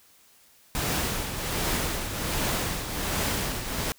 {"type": "noise with tremolo", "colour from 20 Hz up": "pink", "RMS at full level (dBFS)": -26, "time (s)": [0.75, 3.92], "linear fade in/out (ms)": 0, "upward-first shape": "triangle", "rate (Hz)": 1.3, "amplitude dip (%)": 60, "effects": ["white hiss -58 dBFS RMS until 3.98 s"]}